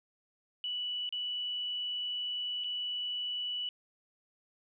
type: tone with dropouts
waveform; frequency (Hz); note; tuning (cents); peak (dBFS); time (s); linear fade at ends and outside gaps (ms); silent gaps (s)
sine; 2957; F#7; -2; -33; 0.64-3.69; 1; 1.091-1.125 / 2.638-2.643
effects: none

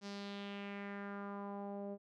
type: tone with low-pass filter sweep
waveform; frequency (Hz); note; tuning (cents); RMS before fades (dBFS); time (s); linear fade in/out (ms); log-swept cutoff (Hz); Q
sawtooth; 200.9; G3; +43; -45; 0.01-1.98; 50; 5500 to 550; 2.6
effects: none

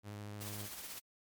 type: tone with vibrato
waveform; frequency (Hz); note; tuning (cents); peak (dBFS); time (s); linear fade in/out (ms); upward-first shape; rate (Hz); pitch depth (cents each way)
sawtooth; 103.6; G#2; -4; -40; 0.03-0.69; 50; sine; 13; 18
type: noise with tremolo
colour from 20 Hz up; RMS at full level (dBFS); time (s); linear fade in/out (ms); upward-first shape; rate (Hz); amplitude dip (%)
white; -45; 0.4-1; 20; sine; 16; 40
effects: MP3 96 kbps

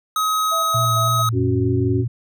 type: tone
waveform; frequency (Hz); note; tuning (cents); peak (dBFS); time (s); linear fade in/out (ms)
square; 1268; D#6; +32; -18; 0.16-1.29; 2
type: tone with tremolo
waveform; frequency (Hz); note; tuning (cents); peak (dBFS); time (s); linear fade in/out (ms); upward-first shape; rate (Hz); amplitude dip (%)
sine; 659; E5; -1; -25; 0.51-1.23; 20; square; 4.4; 55
type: tone with vibrato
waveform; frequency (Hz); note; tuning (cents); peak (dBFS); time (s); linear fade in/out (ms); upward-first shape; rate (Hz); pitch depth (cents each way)
sine; 116.54; A#2; 0; -19; 0.74-2.08; 10; sine; 3.2; 36
type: harmonic tone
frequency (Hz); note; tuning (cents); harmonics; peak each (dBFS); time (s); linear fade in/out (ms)
92.5; F#2; 0; 1 / 3 / 4; -23 / -22 / -22; 1.32-2.05; 50
effects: none

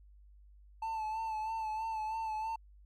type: tone with vibrato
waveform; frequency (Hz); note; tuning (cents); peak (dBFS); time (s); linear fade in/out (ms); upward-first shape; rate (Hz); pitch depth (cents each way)
triangle; 880; A5; 0; -32; 0.82-2.56; 5; sine; 3.1; 38
effects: added 50 Hz sine -55 dBFS peak until 2.85 s + MP3 96 kbps

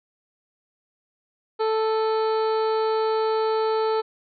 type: harmonic tone with a mistuned harmonic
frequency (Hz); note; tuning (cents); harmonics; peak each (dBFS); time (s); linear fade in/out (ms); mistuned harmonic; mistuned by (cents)
440; A4; 0; 1 / 2 / 3 / 4 / 5 / 6 / 7 / 8 / 9 / 10; -21 / -27 / -31 / -43 / -47 / -48 / -46 / -51 / -43 / -43; 1.59-4.02; 20; 6; -100
effects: none

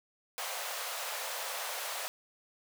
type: high-pass noise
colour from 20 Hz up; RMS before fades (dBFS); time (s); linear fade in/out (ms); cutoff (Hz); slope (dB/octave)
pink; -38; 0.38-2.08; 0; 520; 48
effects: none

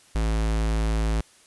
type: tone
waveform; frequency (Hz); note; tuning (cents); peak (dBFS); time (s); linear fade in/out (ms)
square; 54.5; A1; -16; -22; 0.15-1.21; 5
effects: white hiss -55 dBFS RMS until 1.46 s + resampled to 24000 Hz

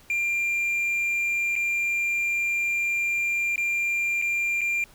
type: tone with dropouts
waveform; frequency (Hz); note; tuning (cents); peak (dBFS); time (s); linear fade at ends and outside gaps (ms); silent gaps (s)
triangle; 2386; D7; +27; -21; 0.1-4.84; 1; 1.555-1.562 / 3.559-3.579 / 4.216-4.222 / 4.609-4.615
effects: pink hiss -54 dBFS RMS until 4.94 s

